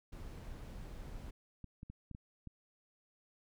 brown noise, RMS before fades -47 dBFS, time 0.12-1.31 s, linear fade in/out 10 ms
clicks, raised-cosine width 5 ms, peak -35 dBFS, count 6, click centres 1.643 / 1.831 / 1.9 / 2.113 / 2.149 / 2.473 s
effects none

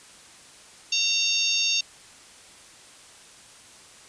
harmonic tone, 916 Hz, A#5, 31 cents flat, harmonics 3 / 4 / 5 / 6 / 7, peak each -26 / -27 / -28 / -29 / -29 dBFS, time 0.92-1.81 s, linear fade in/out 5 ms, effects white hiss -49 dBFS RMS until 4.08 s + resampled to 22050 Hz

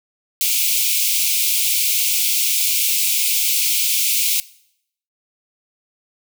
white high-pass noise, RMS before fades -18 dBFS, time 0.41-4.4 s, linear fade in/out 0 ms, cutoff 2200 Hz, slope 96 dB/octave, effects noise-tail reverb RT60 0.7 s tail -20 dB re dry

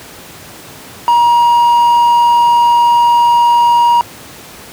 triangle tone, 950 Hz, A#5, 33 cents sharp, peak -4 dBFS, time 1.08-4.01 s, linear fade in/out 0 ms, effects pink hiss -33 dBFS RMS until 4.72 s + high-pass 100 Hz 12 dB/octave

